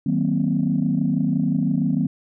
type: chord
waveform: sine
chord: C half-diminished seventh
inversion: first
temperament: just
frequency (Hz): 156.98 / 188.37 / 235.5 / 261.6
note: Eb3 / Gb3 / Bb3 / C4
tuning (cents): +16 / +31 / +18 / 0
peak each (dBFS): -23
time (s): 0.06-2.07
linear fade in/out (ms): 5
effects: tanh soft clip ceiling -9 dBFS